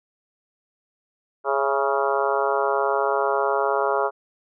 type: harmonic tone with a mistuned harmonic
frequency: 138.59 Hz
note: C#3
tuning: in tune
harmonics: 3 / 4 / 5 / 6 / 7 / 8 / 9 / 10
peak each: -25 / -26 / -27 / -28 / -28 / -29 / -30 / -30 dBFS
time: 1.44-4.11 s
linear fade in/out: 50 ms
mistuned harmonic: 5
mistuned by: -47 cents
effects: none

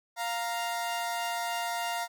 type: tone pair together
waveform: sawtooth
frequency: 698.5 / 932.4 Hz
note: F5 / A#5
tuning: 0 / 0 cents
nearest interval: perfect fourth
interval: 500 cents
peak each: -29 / -30 dBFS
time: 0.16-2.08 s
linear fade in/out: 50 ms
effects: none

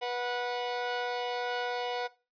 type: tone pair together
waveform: sawtooth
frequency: 489.2 / 733 Hz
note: B4 / F#5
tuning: -16 / -16 cents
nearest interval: perfect fifth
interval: 700 cents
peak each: -30 / -30 dBFS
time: 0.01-2.08 s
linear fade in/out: 20 ms
effects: noise-tail reverb RT60 0.3 s tail -19 dB re dry + resampled to 11025 Hz

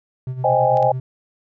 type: tone with tremolo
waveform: triangle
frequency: 128.5 Hz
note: C3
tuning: 31 cents flat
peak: -20 dBFS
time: 0.27-1 s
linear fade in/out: 2 ms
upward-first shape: sine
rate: 9 Hz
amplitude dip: 65%
type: chord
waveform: sine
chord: Ab major seventh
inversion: first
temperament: equal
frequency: 523.3 / 622.3 / 784 / 830.6 Hz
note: C5 / Eb5 / G5 / Ab5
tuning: 0 / 0 / 0 / 0 cents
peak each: -19 dBFS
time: 0.44-0.92 s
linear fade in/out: 5 ms
type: clicks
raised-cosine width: 0.2 ms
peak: -21 dBFS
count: 2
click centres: 0.772 / 0.827 s
effects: none

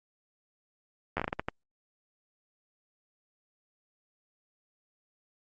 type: slowing click train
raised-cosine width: 0.5 ms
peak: -15 dBFS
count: 9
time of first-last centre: 1.17-1.485 s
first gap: 11 ms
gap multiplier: 1.35
effects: Opus 48 kbps

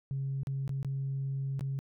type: tone with dropouts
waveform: sine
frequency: 136.2 Hz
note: C#3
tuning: 30 cents flat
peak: -30 dBFS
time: 0.11-1.79 s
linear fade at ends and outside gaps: 0 ms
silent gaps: 0.433-0.471 / 0.678-0.693 / 0.829-0.847 / 1.594-1.609 s
effects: tanh soft clip ceiling -27 dBFS

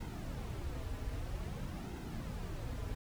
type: noise with flanger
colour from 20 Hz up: brown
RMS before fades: -41 dBFS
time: 0-2.95 s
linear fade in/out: 10 ms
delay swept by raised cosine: 1.7 to 5.6 ms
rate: 0.51 Hz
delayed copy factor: -0.6
effects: none

